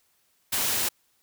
white noise, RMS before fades -26 dBFS, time 0.52-0.89 s, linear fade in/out 10 ms, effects white hiss -68 dBFS RMS until 1.22 s

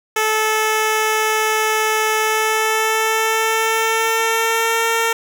10% pulse tone with pitch glide, 435.1 to 455.7 Hz, A4 to A#4, -19 to -39 cents, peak -7 dBFS, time 0.16-5.13 s, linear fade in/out 5 ms, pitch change +80 cents, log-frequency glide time 2.2-4.86 s, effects none

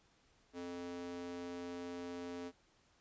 square tone with high-pass filter, 87.6 Hz, F2, 6 cents sharp, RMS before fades -45 dBFS, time 0.53-2.52 s, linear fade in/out 50 ms, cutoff 330 Hz, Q 9.4, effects pink hiss -71 dBFS RMS until 3 s + resampled to 16000 Hz

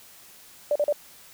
sine tone bursts, 587.3 Hz, D5, in tune, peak -19 dBFS, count 3, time 0.71-0.926 s, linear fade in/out 2 ms, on 46 ms, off 39 ms, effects white hiss -50 dBFS RMS until 1.33 s

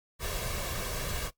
pink noise with comb filter, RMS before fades -34 dBFS, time 0.19-1.31 s, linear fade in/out 50 ms, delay 1.8 ms, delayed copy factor +0.55, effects noise-tail reverb RT60 0.1 s tail -18 dB re dry + Opus 48 kbps

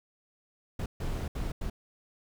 brown noise bursts at uneven times, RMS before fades -33 dBFS, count 4, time 0.79-0.86 / 1-1.28 / 1.35-1.52 / 1.61-1.7 s, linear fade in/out 5 ms, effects none

